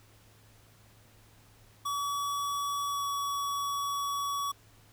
square tone with pitch glide, 1138 to 1130.8 Hz, C#6 to C#6, +45 to +34 cents, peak -31 dBFS, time 1.85-4.52 s, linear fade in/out 10 ms, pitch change -11 cents, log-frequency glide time 2.88-3.04 s, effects added 107 Hz sine -60 dBFS peak until 4.92 s + pink hiss -61 dBFS RMS until 4.92 s

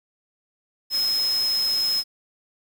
sine tone in noise, 5140 Hz, E8, 45 cents flat, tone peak -20 dBFS, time 0.9-2.04 s, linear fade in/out 50 ms, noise white, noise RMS -35 dBFS, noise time 0.9-2.04 s, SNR +12 dB, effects none

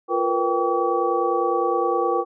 sine tone cluster, 349.1 / 462.7 / 492.5 / 784 / 1140 Hz, F4 / A#4 / B4 / G5 / C#6, -1 / -13 / -5 / 0 / +48 cents, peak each -25 dBFS, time 0.08-2.25 s, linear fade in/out 50 ms, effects none

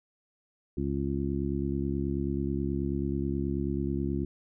harmonic tone, 69.3 Hz, C#2, in tune, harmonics 1 / 2 / 3 / 4 / 5, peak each -34 / -34 / -34 / -34 / -34 dBFS, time 0.77-4.25 s, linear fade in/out 5 ms, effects none

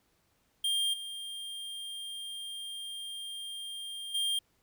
square tone with level steps, 3200 Hz, G7, 35 cents sharp, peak -28 / -39 / -29 dBFS, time 0.64-4.39 s, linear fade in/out 5 ms, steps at 0.93 / 4.14 s, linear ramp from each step 10 ms, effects pink hiss -72 dBFS RMS until 4.62 s

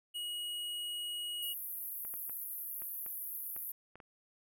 square tone, 2900 Hz, F#7, 35 cents flat, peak -38 dBFS, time 0.14-1.54 s, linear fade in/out 20 ms
pink band-pass noise, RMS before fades -42 dBFS, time 1.42-3.72 s, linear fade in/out 5 ms, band 11000 to 16000 Hz, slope 96 dB/octave
clicks, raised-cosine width 0.5 ms, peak -37 dBFS, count 8, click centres 2.05 / 2.139 / 2.296 / 2.82 / 3.063 / 3.564 / 3.956 / 4.002 s
effects none

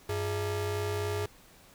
40% pulse ring-modulated tone, 256.3 Hz, C4, 36 cents flat, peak -26 dBFS, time 0.09-1.26 s, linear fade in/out 5 ms, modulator 160 Hz, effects pink hiss -57 dBFS RMS until 1.74 s

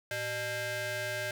sawtooth ring-modulated tone, 493.9 Hz, B4, in tune, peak -26 dBFS, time 0.11-1.31 s, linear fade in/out 2 ms, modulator 1100 Hz, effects none

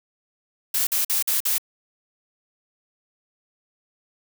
blue noise bursts, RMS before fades -22 dBFS, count 5, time 0.74-1.582 s, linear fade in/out 5 ms, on 130 ms, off 48 ms, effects none

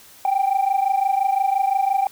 sine tone pair together, 770.2 / 796 Hz, G5 / G5, -31 / +26 cents, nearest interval minor second, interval 57 cents, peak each -18 dBFS, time 0.25-2.07 s, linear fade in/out 2 ms, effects tanh soft clip ceiling -13 dBFS + white hiss -47 dBFS RMS until 2.11 s

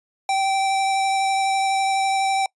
square tone with vibrato, 777 Hz, G5, 16 cents flat, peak -19 dBFS, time 0.29-2.46 s, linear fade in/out 2 ms, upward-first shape sine, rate 12 Hz, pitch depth 11 cents each way, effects noise-tail reverb RT60 0.1 s tail -25 dB re dry + resampled to 24000 Hz

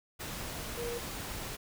sine tone in noise, 474.3 Hz, A#4, 30 cents sharp, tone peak -35 dBFS, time 0.77-0.99 s, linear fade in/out 20 ms, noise pink, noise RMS -40 dBFS, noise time 0.19-1.57 s, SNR +2 dB, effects none

